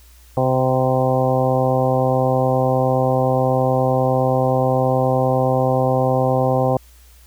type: harmonic tone with a mistuned harmonic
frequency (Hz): 129.6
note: C3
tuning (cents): -16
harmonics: 1 / 2 / 3 / 4 / 5 / 6 / 7 / 8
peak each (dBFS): -20 / -24 / -26 / -19 / -24 / -22 / -30 / -30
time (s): 0.37-6.77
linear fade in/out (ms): 2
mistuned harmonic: 7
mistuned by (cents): +35
effects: added 60 Hz sine -45 dBFS peak until 7.26 s + white hiss -52 dBFS RMS until 7.26 s